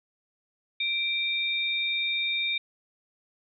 sine tone pair together, 2349 / 3685 Hz, D7 / A#7, 0 / -21 cents, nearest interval minor sixth, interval 779 cents, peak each -28 dBFS, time 0.8-2.58 s, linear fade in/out 5 ms, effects none

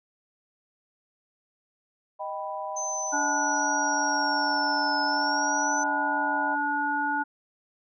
sine chord, Eb augmented, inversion none, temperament equal, 622.3 / 784 / 987.8 Hz, Eb5 / G5 / B5, 0 / 0 / 0 cents, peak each -35 dBFS, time 2.19-6.56 s, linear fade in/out 20 ms
sine linear two-way sweep, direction down then up, 6200 to 5220 to 6090 Hz, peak -30 dBFS, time 2.76-5.84 s, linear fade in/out 10 ms, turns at 5.02 s
harmonic tone, 290 Hz, D4, 22 cents flat, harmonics 1 / 3 / 5, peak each -33 / -27 / -28 dBFS, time 3.12-7.24 s, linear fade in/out 20 ms
effects none

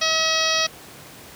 harmonic tone with a mistuned harmonic, 640 Hz, D#5, 49 cents sharp, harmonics 1 / 2 / 3 / 4 / 5 / 6 / 7 / 8 / 9, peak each -27 / -27 / -27 / -27 / -27 / -27 / -27 / -27 / -27 dBFS, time 0.01-0.67 s, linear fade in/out 10 ms, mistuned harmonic 5, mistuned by +23 cents, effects pink hiss -42 dBFS RMS until 1.35 s + high-pass 100 Hz 12 dB/octave

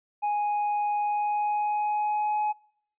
triangle tone with pitch glide, 830 to 844 Hz, G#5 to G#5, -1 to +28 cents, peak -22 dBFS, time 0.22-2.53 s, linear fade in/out 20 ms, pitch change +29 cents, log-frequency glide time 0.99-2.41 s, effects noise-tail reverb RT60 0.7 s tail -25 dB re dry + resampled to 8000 Hz

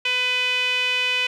sawtooth tone with band-pass filter, 500 Hz, B4, 21 cents sharp, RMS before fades -22 dBFS, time 0.05-1.27 s, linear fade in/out 5 ms, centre 2700 Hz, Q 7.3, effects none

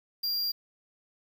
square tone, 4771 Hz, D8, 26 cents sharp, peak -28 dBFS, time 0.23-0.52 s, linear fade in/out 10 ms, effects 9-bit

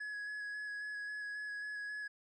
triangle tone with vibrato, 1682 Hz, G#6, 22 cents sharp, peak -38 dBFS, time 0-2.08 s, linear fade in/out 10 ms, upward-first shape square, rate 3.7 Hz, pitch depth 13 cents each way, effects resampled to 24000 Hz

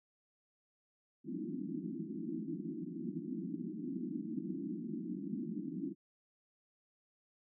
white band-pass noise, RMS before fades -41 dBFS, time 1.24-5.95 s, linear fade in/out 50 ms, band 160 to 340 Hz, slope 96 dB/octave, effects none

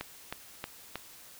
click train, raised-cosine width 0.3 ms, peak -19 dBFS, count 4, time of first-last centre 0.01-0.956 s, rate 3.17 Hz, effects white hiss -52 dBFS RMS until 1.39 s

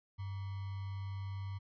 sine tone with sample-and-hold, 97.6 Hz, G2, 7 cents flat, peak -38 dBFS, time 0.18-1.59 s, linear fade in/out 20 ms, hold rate 1050 Hz, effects resampled to 11025 Hz

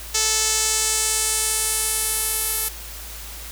sawtooth tone with band-pass filter sweep, 437.5 Hz, A4, 10 cents flat, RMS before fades -22 dBFS, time 0.14-2.69 s, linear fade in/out 10 ms, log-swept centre 6500 to 12000 Hz, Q 2, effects added 55 Hz sine -37 dBFS peak until 3.51 s + white hiss -37 dBFS RMS until 3.51 s

